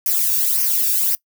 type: noise with flanger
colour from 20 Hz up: violet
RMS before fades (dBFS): -18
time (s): 0.06-1.15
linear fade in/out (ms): 2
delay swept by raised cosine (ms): 0.25 to 0.99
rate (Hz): 1.8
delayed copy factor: -0.7
effects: noise-tail reverb RT60 0.1 s tail -22 dB re dry